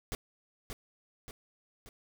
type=noise with echo; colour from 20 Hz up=pink; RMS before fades=-36 dBFS; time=0.12-0.15 s; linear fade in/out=0 ms; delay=580 ms; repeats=3; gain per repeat=-5 dB; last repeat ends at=1.89 s; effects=none